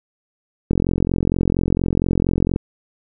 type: click train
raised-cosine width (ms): 3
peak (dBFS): -5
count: 83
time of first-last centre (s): 0.71-2.561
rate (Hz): 44.3
effects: none